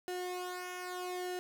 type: tone with flanger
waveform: sawtooth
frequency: 361.8 Hz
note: F#4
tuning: 39 cents flat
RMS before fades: -40 dBFS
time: 0.08-1.39 s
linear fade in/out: 0 ms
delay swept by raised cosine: 1.9 to 2.53 ms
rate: 0.78 Hz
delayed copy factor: -0.75
effects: none